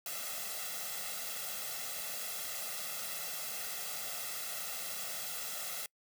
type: noise with comb filter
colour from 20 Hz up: white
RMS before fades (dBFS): -40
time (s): 0.06-5.86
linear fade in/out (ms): 2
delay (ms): 1.5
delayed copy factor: +0.85
effects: noise-tail reverb RT60 0.1 s tail -25 dB re dry + high-pass 200 Hz 12 dB/octave